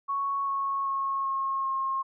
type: tone with pitch steps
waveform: sine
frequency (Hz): 1108.7 / 1099.8 / 1090.9 / 1082.1 / 1073.4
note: C#6 / C#6 / C#6 / C#6 / C6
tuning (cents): 0 / -14 / -28 / -42 / +44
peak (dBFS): -26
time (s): 0.08-2.03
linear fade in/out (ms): 20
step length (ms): 390
effects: none